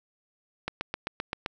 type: click train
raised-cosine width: 0.3 ms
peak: -14 dBFS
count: 7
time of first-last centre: 0.68-1.461 s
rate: 7.68 Hz
effects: none